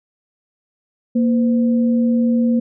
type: tone pair together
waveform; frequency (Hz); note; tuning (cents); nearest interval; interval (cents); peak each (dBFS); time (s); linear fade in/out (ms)
sine; 234.3 / 511; A#3 / C5; +9 / -41; octave + minor second; 1350; -13 / -25; 1.15-2.6; 10
effects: none